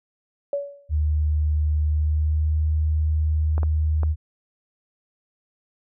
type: tone with exponential decay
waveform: sine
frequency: 567 Hz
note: C#5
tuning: 39 cents sharp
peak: -19 dBFS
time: 0.53-0.91 s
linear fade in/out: 2 ms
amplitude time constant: 81 ms
type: tone with pitch glide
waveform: sine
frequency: 75.9 to 77.36 Hz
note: D#2 to D#2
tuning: -42 to -9 cents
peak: -18 dBFS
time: 0.89-4.16 s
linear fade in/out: 50 ms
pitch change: +33 cents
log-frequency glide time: 1.87-2.59 s
type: clicks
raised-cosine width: 1 ms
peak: -18 dBFS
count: 3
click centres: 3.58 / 3.632 / 4.033 s
effects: none